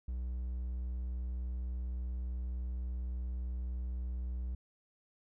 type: tone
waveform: triangle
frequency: 61.74 Hz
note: B1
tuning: in tune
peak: -33 dBFS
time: 0.08-4.55 s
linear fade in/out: 5 ms
effects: none